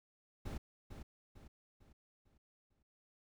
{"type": "noise with echo", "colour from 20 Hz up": "brown", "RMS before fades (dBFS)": -42, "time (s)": [0.45, 0.58], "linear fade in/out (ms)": 10, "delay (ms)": 450, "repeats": 5, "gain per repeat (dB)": -7, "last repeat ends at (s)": 2.83, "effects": []}